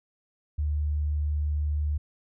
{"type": "tone", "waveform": "sine", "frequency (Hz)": 74.5, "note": "D2", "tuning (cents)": 25, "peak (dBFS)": -24, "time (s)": [0.58, 1.98], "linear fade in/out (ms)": 10, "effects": []}